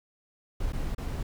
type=noise with dropouts; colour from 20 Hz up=brown; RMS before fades=-31 dBFS; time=0.6-1.23 s; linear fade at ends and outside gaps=5 ms; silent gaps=0.724-0.731 / 0.949-0.98 s; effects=none